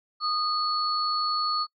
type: tone pair together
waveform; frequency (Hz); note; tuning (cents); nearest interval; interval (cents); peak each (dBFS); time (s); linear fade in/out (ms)
sine; 1236 / 4405; D#6 / C#8; -12 / -12; octave + minor seventh; 2200; -26 / -28; 0.2-1.67; 50
effects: noise-tail reverb RT60 0.1 s tail -23 dB re dry